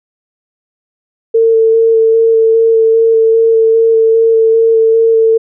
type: tone with vibrato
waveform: sine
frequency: 450.7 Hz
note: A4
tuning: 42 cents sharp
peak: -5 dBFS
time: 1.34-5.38 s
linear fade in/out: 10 ms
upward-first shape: square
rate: 2.5 Hz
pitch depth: 11 cents each way
effects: none